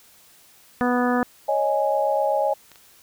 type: harmonic tone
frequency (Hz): 246.4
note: B3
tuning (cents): -4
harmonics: 1 / 2 / 3 / 4 / 5 / 6 / 7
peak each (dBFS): -21 / -25 / -26 / -30 / -29 / -32 / -31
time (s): 0.81-1.23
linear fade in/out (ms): 0
type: chord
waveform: sine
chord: C# suspended second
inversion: none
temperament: equal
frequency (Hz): 554.4 / 622.3 / 830.6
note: C#5 / D#5 / G#5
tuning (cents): 0 / 0 / 0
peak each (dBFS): -23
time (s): 1.48-2.54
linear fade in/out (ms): 10
type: clicks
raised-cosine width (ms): 0.2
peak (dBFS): -28 / -30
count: 2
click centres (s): 2.717 / 2.758
effects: white hiss -53 dBFS RMS until 3.02 s